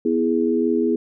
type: chord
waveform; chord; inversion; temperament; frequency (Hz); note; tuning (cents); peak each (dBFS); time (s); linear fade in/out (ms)
sine; E major; second; equal; 246.9 / 329.6 / 415.3; B3 / E4 / G#4; 0 / 0 / 0; -21; 0.05-0.96; 5
effects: none